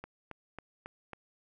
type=click train; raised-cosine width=0.5 ms; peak=-27 dBFS; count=5; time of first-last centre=0.04-1.133 s; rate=3.66 Hz; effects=none